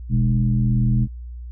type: tone with frequency modulation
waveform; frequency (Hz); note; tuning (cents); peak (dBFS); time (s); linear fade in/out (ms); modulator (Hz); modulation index
sine; 123.47; B2; 0; -15; 0.09-1.08; 50; 82.7; 0.97
effects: added 60 Hz sine -31 dBFS peak until 1.51 s